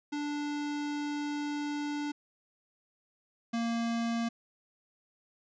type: tone pair in turn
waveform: square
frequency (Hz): 293 / 231.9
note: D4 / A#3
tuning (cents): -4 / -9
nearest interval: major third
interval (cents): 405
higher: first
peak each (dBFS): -33 / -30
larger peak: second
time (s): 0.12-2.12 / 3.53-4.29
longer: first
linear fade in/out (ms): 10
effects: resampled to 16000 Hz